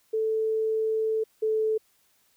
sine tone pair in turn, 440 / 436.7 Hz, A4 / A4, 0 / -13 cents, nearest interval unison, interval 13 cents, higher first, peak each -23 / -22 dBFS, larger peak second, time 0.13-1.24 / 1.42-1.78 s, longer first, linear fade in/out 10 ms, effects white hiss -66 dBFS RMS until 2.36 s

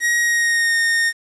45% pulse tone with pitch glide, 1893 to 1841.2 Hz, A#6 to A#6, +26 to -22 cents, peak -15 dBFS, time 0-1.13 s, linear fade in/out 50 ms, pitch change -48 cents, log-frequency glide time 0.2-0.76 s, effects resampled to 24000 Hz + 8-bit

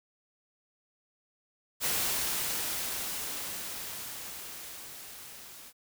white noise with level ramp, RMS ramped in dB -29 to -49 dBFS, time 1.8-5.73 s, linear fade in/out 50 ms, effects none

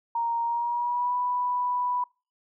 sine tone with pitch glide, 932.3 to 986.6 Hz, A#5 to B5, 0 to -2 cents, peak -24 dBFS, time 0.15-2.04 s, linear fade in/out 5 ms, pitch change +98 cents, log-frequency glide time 0.43-1.15 s, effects noise-tail reverb RT60 0.3 s tail -24 dB re dry

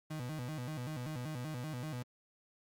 35% pulse tone with vibrato, 138.59 Hz, C#3, in tune, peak -37 dBFS, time 0.1-2.03 s, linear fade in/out 10 ms, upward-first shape square, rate 5.2 Hz, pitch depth 200 cents each way, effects Opus 48 kbps

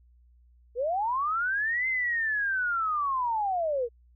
sine linear two-way sweep, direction up then down, 451 to 2087 to 451 Hz, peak -25 dBFS, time 0.75-3.89 s, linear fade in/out 50 ms, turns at 1.88 s, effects added 60 Hz sine -56 dBFS peak until 4.15 s

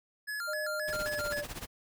square tone with vibrato, 1539 Hz, G6, 32 cents flat, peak -35 dBFS, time 0.27-1.42 s, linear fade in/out 20 ms, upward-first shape square, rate 3.8 Hz, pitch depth 170 cents each way
sine tone with pitch glide, 611 to 587.5 Hz, D#5 to D5, -32 to +1 cents, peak -35 dBFS, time 0.47-1.45 s, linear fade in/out 20 ms, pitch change -67 cents, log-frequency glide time 0.92-1.33 s
pink noise with tremolo, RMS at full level -39 dBFS, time 0.87-1.67 s, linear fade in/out 20 ms, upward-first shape sine, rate 16 Hz, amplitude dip 80%
effects none

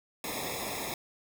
pink noise with comb filter, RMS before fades -36 dBFS, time 0.24-0.94 s, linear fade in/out 2 ms, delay 0.67 ms, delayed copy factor -0.95, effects none

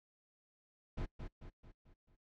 brown noise with echo, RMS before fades -39 dBFS, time 0.97-1.06 s, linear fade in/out 10 ms, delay 220 ms, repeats 5, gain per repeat -6 dB, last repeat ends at 2.16 s, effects noise-tail reverb RT60 0.1 s tail -21 dB re dry + low-pass 4000 Hz 12 dB/octave

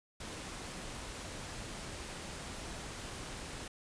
pink noise, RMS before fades -44 dBFS, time 0.2-3.68 s, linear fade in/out 5 ms, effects resampled to 22050 Hz

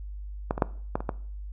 clicks, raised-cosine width 1 ms, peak -11 / -17 / -6 / -11 / -20 / -13 dBFS, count 6, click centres 0.509 / 0.579 / 0.622 / 0.955 / 1.005 / 1.092 s, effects noise-tail reverb RT60 0.5 s tail -19 dB re dry + added 50 Hz sine -35 dBFS peak until 1.52 s

